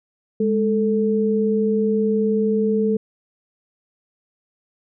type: tone pair together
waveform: sine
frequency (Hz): 207.7 / 440.6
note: G#3 / A4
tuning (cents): 0 / +2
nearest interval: octave + minor second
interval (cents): 1302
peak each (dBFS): -19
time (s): 0.4-2.97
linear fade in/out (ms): 5
effects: none